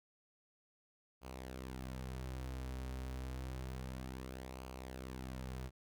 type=tone with flanger; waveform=sawtooth; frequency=64.4 Hz; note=C2; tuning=27 cents flat; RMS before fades=-45 dBFS; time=1.21-5.71 s; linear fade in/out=50 ms; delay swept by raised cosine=0.54 to 5.94 ms; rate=0.29 Hz; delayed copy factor=-0.5; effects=none